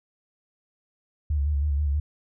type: tone with vibrato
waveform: sine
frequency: 72.6 Hz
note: D2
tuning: 19 cents flat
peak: -21 dBFS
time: 1.3-2 s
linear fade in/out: 5 ms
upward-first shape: square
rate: 6.2 Hz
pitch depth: 54 cents each way
effects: none